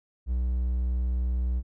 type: tone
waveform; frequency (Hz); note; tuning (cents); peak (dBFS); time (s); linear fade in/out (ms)
triangle; 61.74; B1; 0; -22; 0.26-1.63; 50
effects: none